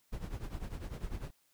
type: noise with tremolo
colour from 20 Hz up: brown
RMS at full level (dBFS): -37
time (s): 0.12-1.31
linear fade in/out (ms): 10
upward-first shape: triangle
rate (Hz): 10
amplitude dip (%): 85
effects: white hiss -72 dBFS RMS until 1.53 s